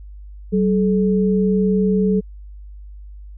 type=tone pair together; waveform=sine; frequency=190.77 / 430 Hz; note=G3 / A4; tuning=-47 / -40 cents; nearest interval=octave + major second; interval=1407 cents; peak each=-15 / -19 dBFS; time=0.52-2.21 s; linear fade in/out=20 ms; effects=added 50 Hz sine -34 dBFS peak until 3.37 s